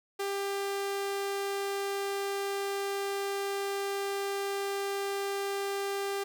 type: tone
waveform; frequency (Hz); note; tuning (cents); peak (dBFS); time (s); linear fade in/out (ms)
sawtooth; 397; G4; +22; -27; 0.19-6.24; 10
effects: 11-bit